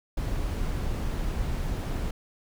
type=noise; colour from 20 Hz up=brown; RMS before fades=-29 dBFS; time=0.17-2.11 s; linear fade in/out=5 ms; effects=none